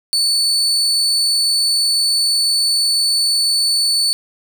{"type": "tone", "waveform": "35% pulse", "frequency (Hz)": 4478, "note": "C#8", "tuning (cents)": 17, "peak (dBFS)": -12, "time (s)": [0.13, 4.13], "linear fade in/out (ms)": 0, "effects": []}